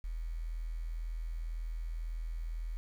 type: tone with quantisation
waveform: sine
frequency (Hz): 40.97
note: E1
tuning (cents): -10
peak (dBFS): -35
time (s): 0.04-2.77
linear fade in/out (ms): 0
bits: 10
effects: none